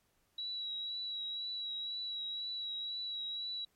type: tone with vibrato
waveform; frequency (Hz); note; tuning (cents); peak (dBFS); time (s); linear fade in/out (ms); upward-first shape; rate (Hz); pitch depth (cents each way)
sine; 3898; B7; -23; -37; 0.38-3.65; 5; triangle; 2; 28
effects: pink hiss -75 dBFS RMS until 3.75 s + MP3 64 kbps